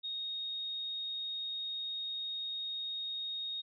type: tone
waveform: sine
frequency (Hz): 3729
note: A#7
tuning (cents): 0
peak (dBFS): -36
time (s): 0.03-3.62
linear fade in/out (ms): 20
effects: none

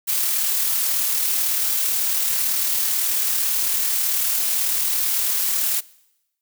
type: noise with amplitude modulation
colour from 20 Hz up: blue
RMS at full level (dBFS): -20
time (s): 0.07-5.81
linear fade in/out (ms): 20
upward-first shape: sine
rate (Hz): 38.1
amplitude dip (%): 25
effects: noise-tail reverb RT60 0.9 s tail -22 dB re dry

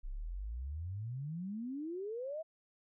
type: exponential sweep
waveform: sine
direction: up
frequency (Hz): 30.3 to 659.3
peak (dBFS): -38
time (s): 0.03-2.43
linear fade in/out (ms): 20
effects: none

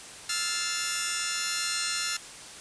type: chord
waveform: 10% pulse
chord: F major seventh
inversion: third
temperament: just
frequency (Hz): 1309.6 / 1396.9 / 1746.1 / 2095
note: E6 / F6 / A6 / C7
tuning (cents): -12 / 0 / -14 / +2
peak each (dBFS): -29 / -24 / -25 / -27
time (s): 0.29-2.17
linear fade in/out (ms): 5
effects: white hiss -44 dBFS RMS until 2.6 s + resampled to 22050 Hz

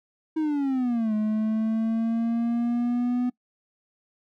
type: exponential two-way sweep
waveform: triangle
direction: down then up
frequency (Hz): 320 to 212.9 to 248.3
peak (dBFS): -20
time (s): 0.36-3.3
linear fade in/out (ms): 10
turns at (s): 1.14
effects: noise-tail reverb RT60 0.1 s tail -22 dB re dry

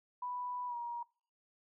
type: tone with pitch glide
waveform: sine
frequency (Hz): 987.8 to 949.8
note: B5 to A#5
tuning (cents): 0 to +32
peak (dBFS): -37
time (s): 0.22-1.03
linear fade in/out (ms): 5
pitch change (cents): -68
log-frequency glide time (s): 0.67-0.76
effects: noise-tail reverb RT60 0.4 s tail -23 dB re dry

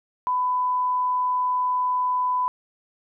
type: tone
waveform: sine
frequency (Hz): 1000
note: B5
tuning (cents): +21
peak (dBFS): -20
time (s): 0.27-2.48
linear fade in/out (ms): 0
effects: none

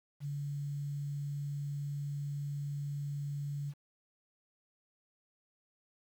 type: tone with quantisation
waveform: sine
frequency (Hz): 143.3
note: D3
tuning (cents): -42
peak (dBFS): -35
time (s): 0.2-3.74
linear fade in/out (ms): 50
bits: 10
effects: none

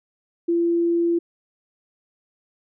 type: tone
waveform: sine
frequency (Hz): 340.3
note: F4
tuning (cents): -45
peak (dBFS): -17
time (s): 0.48-1.19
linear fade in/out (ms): 10
effects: none

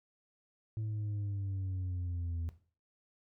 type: exponential sweep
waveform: sine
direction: down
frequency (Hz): 110 to 82.41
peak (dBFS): -31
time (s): 0.77-2.49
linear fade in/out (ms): 0
effects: noise-tail reverb RT60 0.4 s tail -17 dB re dry + tanh soft clip ceiling -33 dBFS

